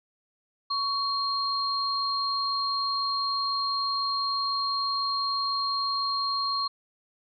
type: tone pair together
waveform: sine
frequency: 1118 / 4214 Hz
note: C#6 / C8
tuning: +14 / +12 cents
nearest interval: octave + major seventh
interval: 2298 cents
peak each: -28 dBFS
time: 0.7-6.68 s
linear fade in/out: 10 ms
effects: none